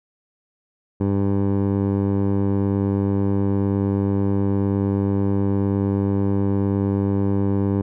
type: tone with low-pass filter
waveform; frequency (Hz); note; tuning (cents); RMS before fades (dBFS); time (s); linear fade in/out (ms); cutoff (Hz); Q
15% pulse; 99; G2; +18; -20; 1-7.82; 10; 600; 0.77
effects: none